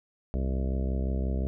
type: harmonic tone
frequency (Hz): 65.7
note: C2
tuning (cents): +8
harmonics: 1 / 2 / 3 / 4 / 5 / 6 / 7 / 8 / 9 / 10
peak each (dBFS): -27 / -37 / -35 / -40 / -44 / -42 / -44 / -49 / -44 / -47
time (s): 0.34-1.47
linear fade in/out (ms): 0
effects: none